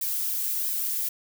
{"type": "noise with flanger", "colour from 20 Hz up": "violet", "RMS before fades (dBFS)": -28, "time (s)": [0.01, 1.09], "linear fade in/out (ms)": 5, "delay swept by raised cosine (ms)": [1.4, 3.3], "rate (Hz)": 1.5, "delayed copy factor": -0.6, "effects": []}